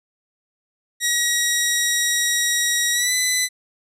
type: tone with pitch glide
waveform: 10% pulse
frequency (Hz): 1906 to 2004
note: A#6 to B6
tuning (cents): +38 to +25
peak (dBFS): -8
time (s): 1-3.49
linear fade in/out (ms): 50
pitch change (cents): +87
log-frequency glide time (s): 2.93-3.13
effects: low-pass 11000 Hz 12 dB/octave